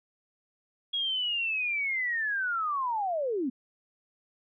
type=linear sweep; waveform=sine; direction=down; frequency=3322 to 235.8 Hz; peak=-27 dBFS; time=0.93-3.5 s; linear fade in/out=10 ms; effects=none